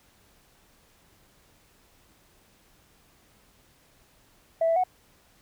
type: tone with pitch steps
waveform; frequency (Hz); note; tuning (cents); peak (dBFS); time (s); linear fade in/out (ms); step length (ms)
sine; 657 / 661 / 736; E5 / E5 / F#5; -6 / +5 / -9; -19; 4.61-4.838; 5; 76
effects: tanh soft clip ceiling -16 dBFS + pink hiss -61 dBFS RMS until 5.41 s